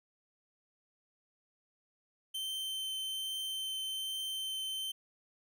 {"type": "tone with vibrato", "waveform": "45% pulse", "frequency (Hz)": 3100, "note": "G7", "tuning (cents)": -20, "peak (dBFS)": -36, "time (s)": [2.34, 4.92], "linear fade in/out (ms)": 10, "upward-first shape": "triangle", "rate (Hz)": 1.2, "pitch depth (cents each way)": 8, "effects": []}